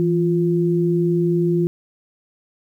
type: tone pair together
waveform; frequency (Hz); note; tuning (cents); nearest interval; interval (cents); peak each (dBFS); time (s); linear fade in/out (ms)
sine; 166.43 / 349.2; E3 / F4; +17 / 0; octave + minor second; 1283; -18; 0-1.67; 0
effects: 9-bit